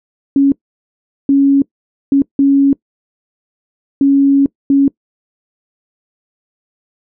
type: tone bursts at uneven times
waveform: sine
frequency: 277.2 Hz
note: C#4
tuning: in tune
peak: -6 dBFS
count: 6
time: 0.36-0.52 / 1.29-1.62 / 2.12-2.22 / 2.39-2.73 / 4.01-4.46 / 4.7-4.88 s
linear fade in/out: 2 ms
effects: noise-tail reverb RT60 0.1 s tail -22 dB re dry

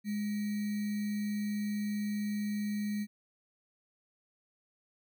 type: tone with sample-and-hold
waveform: sine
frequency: 207.7 Hz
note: G#3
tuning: in tune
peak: -31 dBFS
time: 0.04-3.07 s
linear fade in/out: 50 ms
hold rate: 2100 Hz
effects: none

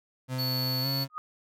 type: tone with pitch glide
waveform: 35% pulse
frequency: 128.9 to 136.09 Hz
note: C3 to C#3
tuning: -26 to -32 cents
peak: -28 dBFS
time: 0.28-1.08 s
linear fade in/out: 50 ms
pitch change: +94 cents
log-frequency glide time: 0.81-0.87 s
type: tone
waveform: square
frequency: 4437 Hz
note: C#8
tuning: 1 cent sharp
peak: -30 dBFS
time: 0.38-1.05 s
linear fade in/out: 20 ms
type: tone with exponential growth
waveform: sine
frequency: 1244.5 Hz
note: D#6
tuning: in tune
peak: -28 dBFS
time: 1.1-1.18 s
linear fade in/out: 0 ms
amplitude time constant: 17 ms
effects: none

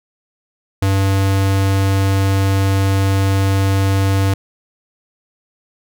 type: tone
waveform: square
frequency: 97.3 Hz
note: G2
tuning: 12 cents flat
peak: -13 dBFS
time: 0.82-4.34 s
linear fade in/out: 5 ms
effects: none

